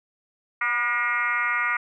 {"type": "tone with frequency modulation", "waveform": "sine", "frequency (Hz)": 1674, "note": "G#6", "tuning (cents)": 13, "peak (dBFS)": -21, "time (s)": [0.61, 1.77], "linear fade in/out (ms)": 5, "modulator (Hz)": 234, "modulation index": 2.5, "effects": []}